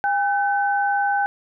sine tone pair together, 807 / 1523.4 Hz, G#5 / G6, -50 / -50 cents, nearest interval major seventh, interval 1100 cents, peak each -19 / -23 dBFS, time 0.04-1.26 s, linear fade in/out 0 ms, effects none

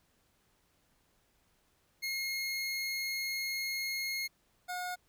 25% pulse tone pair in turn, 2152 / 721.7 Hz, C7 / F#5, +48 / -43 cents, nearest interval octave + perfect fifth, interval 1891 cents, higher first, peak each -30 / -32 dBFS, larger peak first, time 2.02-4.28 / 4.68-4.96 s, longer first, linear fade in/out 20 ms, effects pink hiss -72 dBFS RMS until 5.08 s

